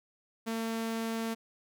sawtooth tone, 226.1 Hz, A3, 47 cents sharp, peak -28 dBFS, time 0.46-1.35 s, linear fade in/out 20 ms, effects none

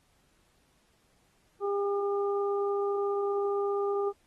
harmonic tone, 402.2 Hz, G4, 44 cents sharp, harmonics 1 / 2 / 3, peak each -27 / -37 / -37 dBFS, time 1.6-4.13 s, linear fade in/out 50 ms, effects pink hiss -69 dBFS RMS until 4.26 s + AAC 32 kbps

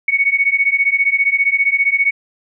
sine beating tone pair, 2217 / 2232 Hz, C#7 / C#7, 0 / +11 cents, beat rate 15 Hz, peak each -15 dBFS, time 0.08-2.11 s, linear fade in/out 5 ms, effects none

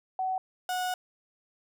sine / 35% pulse tone pair in turn, 752 / 731.9 Hz, F#5 / F#5, +28 / -19 cents, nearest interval unison, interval 47 cents, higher first, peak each -27 dBFS, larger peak neither, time 0.19-0.38 / 0.69-0.94 s, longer second, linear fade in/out 2 ms, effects none

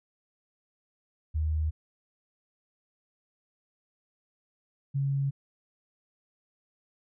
sine tone pair in turn, 77.78 / 138.32 Hz, D#2 / C#3, 0 / -3 cents, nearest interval minor seventh, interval 997 cents, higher second, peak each -25 dBFS, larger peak neither, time 1.34-1.71 / 4.94-5.31 s, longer neither, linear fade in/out 20 ms, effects none

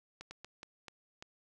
slowing click train, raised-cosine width 0.2 ms, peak -29 dBFS, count 6, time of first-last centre 0.21-1.225 s, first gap 100 ms, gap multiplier 1.36, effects none

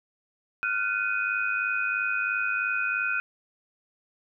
sine tone cluster, 1401 / 1504 / 2493 Hz, F6 / F#6 / D#7, +5 / +28 / +3 cents, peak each -29 dBFS, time 0.63-3.2 s, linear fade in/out 0 ms, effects none

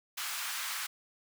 pink high-pass noise, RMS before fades -37 dBFS, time 0.17-0.87 s, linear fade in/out 10 ms, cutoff 1100 Hz, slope 24 dB/octave, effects none

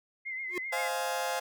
sine tone with vibrato, 2083 Hz, C7, 8 cents flat, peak -34 dBFS, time 0.25-0.89 s, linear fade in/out 20 ms, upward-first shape triangle, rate 7.7 Hz, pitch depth 60 cents each way
square tone with exponential growth, 359.3 Hz, F4, 49 cents sharp, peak -30 dBFS, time 0.47-0.58 s, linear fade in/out 2 ms, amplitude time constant 22 ms
sawtooth chord, F minor seventh, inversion second, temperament just, 523.8 / 628.6 / 698.5 / 838.1 Hz, C5 / Eb5 / F5 / Ab5, +2 / +18 / 0 / +16 cents, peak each -31 / -37 / -31 / -31 dBFS, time 0.72-1.4 s, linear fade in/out 10 ms
effects none

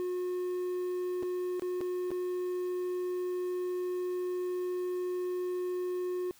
triangle tone with dropouts, 361.4 Hz, F#4, 41 cents flat, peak -29 dBFS, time 0-6.31 s, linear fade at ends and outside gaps 0 ms, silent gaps 1.226-1.231 / 1.596-1.621 / 1.807-1.813 / 2.106-2.115 s, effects white hiss -60 dBFS RMS until 6.39 s

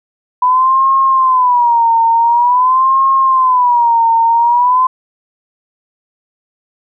sine tone with vibrato, 991 Hz, B5, 6 cents sharp, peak -7 dBFS, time 0.42-4.87 s, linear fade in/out 5 ms, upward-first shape sine, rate 0.47 Hz, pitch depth 140 cents each way, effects none

